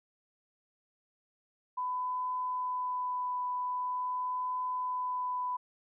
sine tone with vibrato, 1000 Hz, B5, 21 cents sharp, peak -31 dBFS, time 1.77-5.57 s, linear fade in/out 10 ms, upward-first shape triangle, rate 0.44 Hz, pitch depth 11 cents each way, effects none

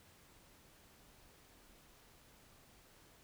silence, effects pink hiss -64 dBFS RMS until 3.23 s

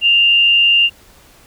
sine tone with frequency modulation, 2794 Hz, F7, in tune, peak -8 dBFS, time 0.01-0.9 s, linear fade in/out 50 ms, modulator 134 Hz, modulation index 0.32, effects pink hiss -46 dBFS RMS until 1.46 s

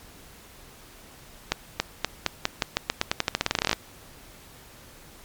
accelerating click train, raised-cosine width 0.2 ms, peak -4 dBFS, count 24, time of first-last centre 1.52-3.73 s, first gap 280 ms, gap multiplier 0.88, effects pink hiss -49 dBFS RMS until 5.24 s + MP3 96 kbps

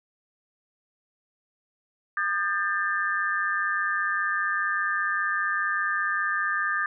sine tone cluster, 1215 / 1594 / 1779 Hz, D#6 / G6 / A6, -42 / +28 / +19 cents, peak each -28 dBFS, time 2.17-6.86 s, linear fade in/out 2 ms, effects none

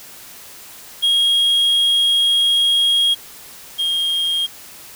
triangle tone pair in turn, 3273 / 3234 Hz, G#7 / G#7, -26 / -47 cents, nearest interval unison, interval 21 cents, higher first, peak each -11 / -15 dBFS, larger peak first, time 1.02-3.15 / 3.78-4.47 s, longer first, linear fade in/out 20 ms, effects white hiss -39 dBFS RMS until 4.95 s

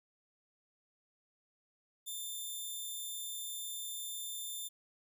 10% pulse tone, 3566 Hz, A7, 22 cents sharp, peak -32 dBFS, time 2.06-4.69 s, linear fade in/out 20 ms, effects none

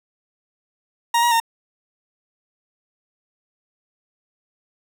40% pulse tone with pitch steps, 937 / 953 / 917 Hz, A#5 / A#5 / A#5, +9 / +38 / -29 cents, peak -14 dBFS, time 1.14-1.401 s, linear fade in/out 5 ms, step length 87 ms, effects none

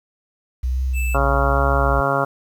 sine tone with vibrato, 62.1 Hz, B1, 10 cents sharp, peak -18 dBFS, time 0.63-2.01 s, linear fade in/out 10 ms, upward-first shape triangle, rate 1.2 Hz, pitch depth 90 cents each way
square tone, 2637 Hz, E7, in tune, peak -27 dBFS, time 0.93-1.18 s, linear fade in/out 50 ms
harmonic tone, 138.4 Hz, C#3, 2 cents flat, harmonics 1 / 2 / 3 / 4 / 5 / 6 / 7 / 8 / 9 / 10, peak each -26 / -29 / -27 / -23 / -24 / -28 / -28 / -25 / -27 / -24 dBFS, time 1.14-2.25 s, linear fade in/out 10 ms
effects 8-bit

